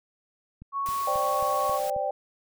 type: click train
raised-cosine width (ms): 5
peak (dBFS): -31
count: 6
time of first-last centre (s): 0.62-1.964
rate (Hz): 3.72
type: tone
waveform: sine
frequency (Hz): 1108.7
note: C#6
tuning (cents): 0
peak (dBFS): -26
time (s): 0.72-1.8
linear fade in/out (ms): 50
type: noise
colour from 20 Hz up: white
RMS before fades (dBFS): -40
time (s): 0.86-1.9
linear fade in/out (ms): 0
type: chord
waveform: sine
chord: C suspended second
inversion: none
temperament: just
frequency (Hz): 523.3 / 588.7 / 784.9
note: C5 / D5 / G5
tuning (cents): 0 / +4 / +2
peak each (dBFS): -32 / -29 / -29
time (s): 1.07-2.11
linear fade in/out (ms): 5
effects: none